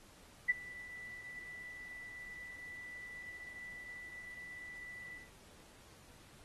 sine tone with ADSR envelope, 1975.5 Hz, B6, in tune, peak -24 dBFS, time 0.48-5.3 s, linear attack 20 ms, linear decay 24 ms, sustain -22 dB, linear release 170 ms, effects pink hiss -61 dBFS RMS until 6.44 s + AAC 32 kbps

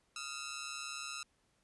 10% pulse ring-modulated tone, 1318.5 Hz, E6, in tune, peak -30 dBFS, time 0.16-1.23 s, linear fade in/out 2 ms, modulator 69.9 Hz, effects pink hiss -75 dBFS RMS until 1.63 s + resampled to 24000 Hz

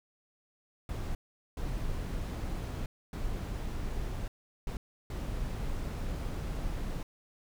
brown noise bursts at uneven times, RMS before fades -35 dBFS, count 5, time 0.89-1.15 / 1.57-2.86 / 3.13-4.28 / 4.67-4.77 / 5.1-7.03 s, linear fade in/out 2 ms, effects none

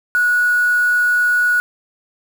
sine tone with quantisation, 1462 Hz, F#6, 21 cents flat, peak -12 dBFS, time 0.15-1.6 s, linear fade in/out 0 ms, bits 5, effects none

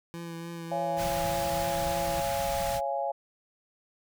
25% pulse tone with vibrato, 168.1 Hz, E3, 34 cents sharp, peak -33 dBFS, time 0.14-2.2 s, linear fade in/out 0 ms, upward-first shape triangle, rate 3.4 Hz, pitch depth 22 cents each way
sine chord, Db major, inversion none, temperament equal with one note detuned, 554.4 / 683.7 / 830.6 Hz, Db5 / F5 / Ab5, 0 / -37 / 0 cents, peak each -32 dBFS, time 0.71-3.12 s, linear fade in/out 10 ms
pink band-stop noise, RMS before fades -36 dBFS, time 0.96-2.81 s, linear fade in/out 50 ms, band 200 to 1100 Hz, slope 24 dB/octave
effects none

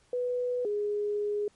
sine tone pair in turn, 493.9 / 414.4 Hz, B4 / G#4, 0 / -4 cents, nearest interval minor third, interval 304 cents, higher first, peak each -27 dBFS, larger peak neither, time 0.13-0.65 / 0.65-1.48 s, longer second, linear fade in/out 2 ms, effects pink hiss -65 dBFS RMS until 1.55 s + MP3 48 kbps

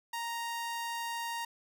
sawtooth tone, 932.3 Hz, A#5, in tune, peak -31 dBFS, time 0.13-1.45 s, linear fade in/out 5 ms, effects none

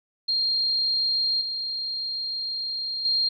sine tone with level steps, 4211 Hz, C8, 10 cents sharp, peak -21 / -27 / -20 dBFS, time 0.28-3.29 s, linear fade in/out 10 ms, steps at 1.41 / 3.05 s, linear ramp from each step 2 ms, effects none

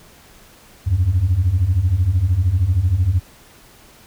sine beating tone pair, 82.41 / 95.41 Hz, E2 / G2, 0 / -46 cents, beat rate 13 Hz, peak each -17 / -14 dBFS, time 0.86-3.2 s, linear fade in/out 20 ms, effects tanh soft clip ceiling -9 dBFS + pink hiss -47 dBFS RMS until 4.06 s

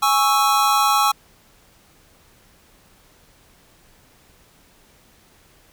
square chord, C# minor, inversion second, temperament equal, 830.6 / 1108.7 / 1318.5 Hz, G#5 / C#6 / E6, 0 / 0 / 0 cents, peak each -20 dBFS, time 0.02-1.12 s, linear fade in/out 10 ms, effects pink hiss -54 dBFS RMS until 5.72 s

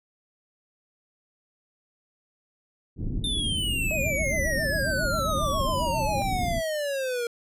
pink low-pass noise, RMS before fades -30 dBFS, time 2.96-6.62 s, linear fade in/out 50 ms, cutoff 300 Hz, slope 24 dB/octave
square exponential sweep, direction down, 3624 to 466.2 Hz, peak -27 dBFS, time 3.24-7.27 s, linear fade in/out 2 ms
sine tone with vibrato, 587.3 Hz, D5, in tune, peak -29 dBFS, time 3.91-6.22 s, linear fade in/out 0 ms, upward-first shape sine, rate 7.4 Hz, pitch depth 170 cents each way
effects resampled to 32000 Hz

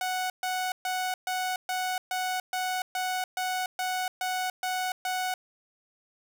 sawtooth tone bursts, 740 Hz, F#5, in tune, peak -24 dBFS, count 13, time 0.01-5.34 s, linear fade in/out 2 ms, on 290 ms, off 130 ms, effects none

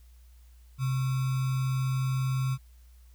sine tone with sample-and-hold, 130.81 Hz, C3, in tune, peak -25 dBFS, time 0.78-2.58 s, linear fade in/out 50 ms, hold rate 1225 Hz, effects added 60 Hz sine -51 dBFS peak until 3.14 s + white hiss -67 dBFS RMS until 3.14 s

